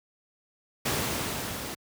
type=noise with level ramp; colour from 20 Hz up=pink; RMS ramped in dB=-27 to -36 dBFS; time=0.85-1.75 s; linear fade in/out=10 ms; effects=high-pass 80 Hz 12 dB/octave